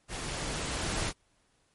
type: noise with level ramp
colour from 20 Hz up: pink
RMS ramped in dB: -37 to -31 dBFS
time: 0.08-1.13 s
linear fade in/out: 50 ms
effects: pink hiss -70 dBFS RMS until 1.74 s + MP3 48 kbps